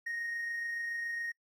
triangle tone with amplitude modulation, 1864.7 Hz, A#6, in tune, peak -31 dBFS, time 0.06-1.32 s, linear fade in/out 10 ms, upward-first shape sine, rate 27.1 Hz, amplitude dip 30%, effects noise-tail reverb RT60 0.1 s tail -25 dB re dry + tanh soft clip ceiling -28 dBFS

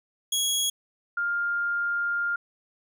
20% pulse / sine tone pair in turn, 3322 / 1403.6 Hz, G#7 / F6, 0 / +8 cents, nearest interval octave + minor third, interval 1492 cents, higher first, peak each -18 / -24 dBFS, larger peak first, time 0.32-0.7 / 1.17-2.36 s, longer second, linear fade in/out 5 ms, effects none

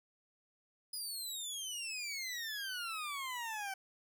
20% pulse exponential sweep, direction down, 5030 to 761 Hz, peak -34 dBFS, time 0.93-3.74 s, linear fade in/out 5 ms, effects none

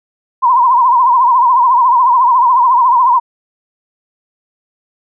sine tone with vibrato, 993 Hz, B5, 9 cents sharp, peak -6 dBFS, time 0.42-3.2 s, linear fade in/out 20 ms, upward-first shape triangle, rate 14 Hz, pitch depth 130 cents each way, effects none

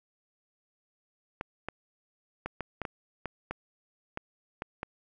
clicks, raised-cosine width 0.5 ms, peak -19 dBFS, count 11, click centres 1.411 / 1.686 / 2.46 / 2.607 / 2.817 / 2.852 / 3.257 / 3.51 / 4.174 / 4.621 / 4.831 s, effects none

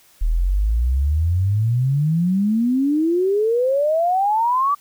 sine exponential sweep, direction up, 37.61 to 1174.7 Hz, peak -15 dBFS, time 0.21-4.75 s, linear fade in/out 10 ms, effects white hiss -53 dBFS RMS until 4.8 s

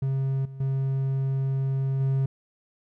triangle tone with level steps, 134.7 Hz, C#3, 49 cents flat, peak -21 / -35 / -21 / -19 dBFS, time 0.02-2.26 s, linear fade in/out 5 ms, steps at 0.45 / 0.6 / 2 s, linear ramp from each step 5 ms, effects none

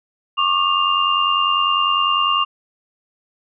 sine tone cluster, 1097 / 1187 / 2800 Hz, C#6 / D6 / F7, -18 / +18 / +4 cents, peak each -19 dBFS, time 0.37-2.45 s, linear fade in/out 20 ms, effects none

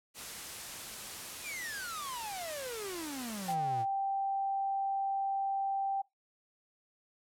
white noise, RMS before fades -43 dBFS, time 0.14-3.56 s, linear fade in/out 50 ms
45% pulse exponential sweep, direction down, 2531 to 110 Hz, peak -39 dBFS, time 1.42-3.86 s, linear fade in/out 50 ms
sine tone, 784 Hz, G5, in tune, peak -30 dBFS, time 3.48-6.02 s, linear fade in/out 10 ms
effects noise-tail reverb RT60 0.2 s tail -22 dB re dry + low-pass 12000 Hz 12 dB/octave

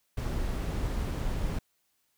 brown noise, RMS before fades -31 dBFS, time 0.17-1.59 s, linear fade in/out 5 ms, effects white hiss -74 dBFS RMS until 2.17 s

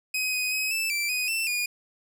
sawtooth tone with pitch steps, 2522 / 2502 / 2538 / 2639 / 2341 / 2493 / 2674 / 2442 Hz, D#7 / D#7 / D#7 / E7 / D7 / D#7 / E7 / D#7, +23 / +9 / +34 / +1 / -6 / +3 / +24 / -33 cents, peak -22 dBFS, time 0.14-1.66 s, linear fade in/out 5 ms, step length 190 ms, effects none

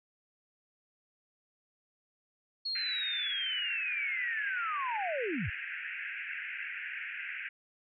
sine linear sweep, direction down, 4342 to 64 Hz, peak -32 dBFS, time 2.65-5.5 s, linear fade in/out 10 ms
pink band-pass noise, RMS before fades -40 dBFS, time 2.75-7.49 s, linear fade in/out 5 ms, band 1500 to 2700 Hz, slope 96 dB/octave
effects none

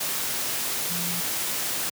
sine tone in noise, 173.4 Hz, F3, 12 cents flat, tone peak -33 dBFS, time 0.9-1.21 s, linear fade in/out 10 ms, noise white, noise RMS -28 dBFS, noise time 0-1.9 s, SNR -8 dB, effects high-pass 100 Hz 12 dB/octave

